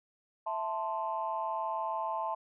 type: chord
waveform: sine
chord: A minor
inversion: second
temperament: equal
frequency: 659.3 / 880 / 1046.5 Hz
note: E5 / A5 / C6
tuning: 0 / 0 / 0 cents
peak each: -37 / -34 / -36 dBFS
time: 0.46-2.35 s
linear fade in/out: 10 ms
effects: tanh soft clip ceiling -22 dBFS